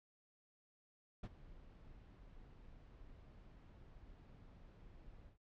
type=noise with ADSR envelope; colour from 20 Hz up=brown; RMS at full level=-41 dBFS; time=1.23-5.38 s; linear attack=9 ms; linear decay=41 ms; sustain=-18 dB; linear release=120 ms; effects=low-pass 4000 Hz 12 dB/octave